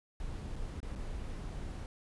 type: noise with dropouts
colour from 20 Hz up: brown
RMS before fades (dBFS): -40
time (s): 0.2-1.86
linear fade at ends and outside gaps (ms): 1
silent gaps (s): 0.558-0.562 / 0.803-0.829 / 0.952-0.958
effects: resampled to 24000 Hz